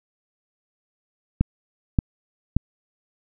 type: click train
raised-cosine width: 5 ms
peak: -5 dBFS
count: 3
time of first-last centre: 1.41-2.566 s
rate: 1.73 Hz
effects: none